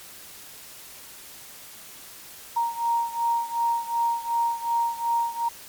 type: beating tone pair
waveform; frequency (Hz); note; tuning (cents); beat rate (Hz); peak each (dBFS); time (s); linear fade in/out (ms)
sine; 932.3 / 935; A#5 / A#5; 0 / +5; 2.7; -24 / -27; 2.56-5.49; 10
effects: white hiss -44 dBFS RMS until 5.68 s + MP3 96 kbps